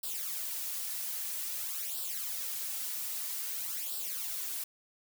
blue noise with flanger, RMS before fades -37 dBFS, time 0.03-4.64 s, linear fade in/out 5 ms, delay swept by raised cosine 0.23 to 4.13 ms, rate 0.51 Hz, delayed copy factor +0.7, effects none

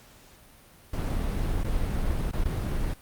brown noise with dropouts, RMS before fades -27 dBFS, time 0.93-2.94 s, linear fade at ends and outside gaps 5 ms, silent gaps 1.636-1.644 / 2.313-2.331 / 2.44-2.452 s, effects pink hiss -54 dBFS RMS until 3.01 s + Opus 48 kbps

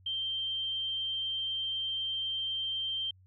sine tone, 3144 Hz, G7, 4 cents sharp, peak -31 dBFS, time 0.06-3.11 s, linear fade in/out 5 ms, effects added 93 Hz sine -57 dBFS peak until 3.26 s

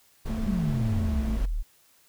brown noise, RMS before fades -32 dBFS, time 0.25-1.46 s, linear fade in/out 10 ms
triangle tone with vibrato, 220 Hz, A3, in tune, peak -28 dBFS, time 0.29-1.37 s, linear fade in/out 10 ms, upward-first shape sine, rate 2 Hz, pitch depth 11 cents each way
sine exponential sweep, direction down, 214.4 to 33.13 Hz, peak -25 dBFS, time 0.45-1.63 s, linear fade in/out 20 ms
effects white hiss -61 dBFS RMS until 2.08 s

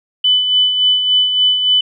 sine tone with tremolo, 3000 Hz, F#7, 23 cents sharp, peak -8 dBFS, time 0.24-1.81 s, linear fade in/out 5 ms, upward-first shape sine, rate 3.5 Hz, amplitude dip 50%, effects none

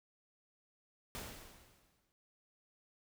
pink noise with exponential decay, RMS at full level -43 dBFS, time 1.15-2.12 s, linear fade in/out 0 ms, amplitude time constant 210 ms, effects none

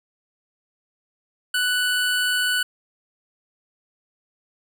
25% pulse tone, 1486 Hz, F#6, 7 cents sharp, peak -16 dBFS, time 1.54-2.63 s, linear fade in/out 5 ms, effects none

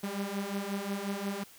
sawtooth beating tone pair, 196 / 201.6 Hz, G3 / G3, 0 / +49 cents, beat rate 5.6 Hz, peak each -33 / -31 dBFS, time 0.03-1.44 s, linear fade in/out 10 ms, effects white hiss -55 dBFS RMS until 1.58 s

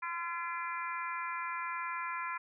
harmonic tone, 341.2 Hz, F4, 40 cents flat, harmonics 3 / 4 / 5 / 6 / 7, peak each -38 / -41 / -44 / -45 / -44 dBFS, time 0.02-2.38 s, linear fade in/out 10 ms, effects none

